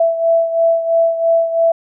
sine beating tone pair, 663 / 666 Hz, E5 / E5, +10 / +18 cents, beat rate 3 Hz, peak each -12 / -18 dBFS, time 0-1.72 s, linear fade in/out 5 ms, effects none

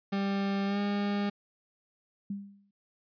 40% pulse tone with pitch glide, 197.6 to 202.9 Hz, G3 to G#3, +14 to -40 cents, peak -27 dBFS, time 0.12-1.3 s, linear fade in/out 10 ms, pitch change +46 cents, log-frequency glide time 0.66-0.79 s
sine tone with exponential decay, 200 Hz, G3, 35 cents sharp, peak -30 dBFS, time 2.3-2.71 s, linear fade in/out 5 ms, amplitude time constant 89 ms
effects resampled to 11025 Hz

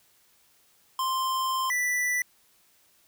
square tone pair in turn, 1046.5 / 1975.5 Hz, C6 / B6, 0 / 0 cents, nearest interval major seventh, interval 1100 cents, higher second, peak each -26 / -25 dBFS, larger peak second, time 0.99-1.7 / 1.7-2.22 s, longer first, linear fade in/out 2 ms, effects white hiss -63 dBFS RMS until 3.07 s

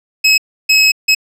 25% pulse tone bursts at uneven times, 2566 Hz, E7, 47 cents flat, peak -3 dBFS, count 3, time 0.24-0.38 / 0.69-0.92 / 1.08-1.15 s, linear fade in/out 10 ms, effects low-pass 12000 Hz 12 dB/octave

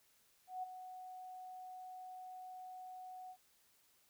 sine tone with ADSR envelope, 740 Hz, F#5, in tune, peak -38 dBFS, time 0.47-3.37 s, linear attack 160 ms, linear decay 15 ms, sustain -10 dB, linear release 68 ms, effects white hiss -72 dBFS RMS until 4.09 s

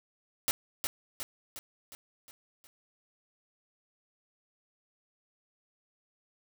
white noise with echo, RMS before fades -28 dBFS, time 0.48-0.51 s, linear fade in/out 0 ms, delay 360 ms, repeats 6, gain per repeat -5 dB, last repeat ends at 2.67 s, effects none

